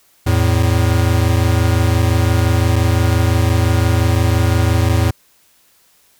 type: tone pair together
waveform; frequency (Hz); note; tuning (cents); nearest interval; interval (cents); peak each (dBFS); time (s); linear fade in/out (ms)
square; 84.2 / 110; E2 / A2; +37 / 0; perfect fourth; 463; -15; 0.26-5.11; 10
effects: white hiss -54 dBFS RMS until 6.19 s